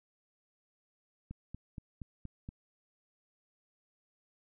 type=click train; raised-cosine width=5 ms; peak=-30 dBFS; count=6; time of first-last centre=1.31-2.489 s; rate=4.24 Hz; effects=none